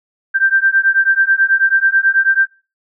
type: beating tone pair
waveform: sine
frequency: 1568 / 1577.2 Hz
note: G6 / G6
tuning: 0 / +10 cents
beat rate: 9.2 Hz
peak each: -13 dBFS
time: 0.34-2.47 s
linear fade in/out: 20 ms
effects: noise-tail reverb RT60 0.3 s tail -19 dB re dry